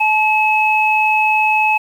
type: tone pair together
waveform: sine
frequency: 861.6 / 2577 Hz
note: A5 / E7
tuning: -37 / -40 cents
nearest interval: octave + perfect fifth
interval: 1897 cents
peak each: -14 dBFS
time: 0-1.78 s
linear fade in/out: 10 ms
effects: 7-bit